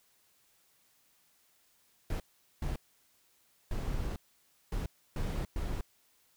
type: noise bursts at uneven times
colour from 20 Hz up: brown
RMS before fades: -34 dBFS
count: 6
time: 2.1-2.2 / 2.62-2.76 / 3.71-4.16 / 4.72-4.86 / 5.16-5.45 / 5.56-5.81 s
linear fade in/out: 2 ms
effects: white hiss -69 dBFS RMS until 6.36 s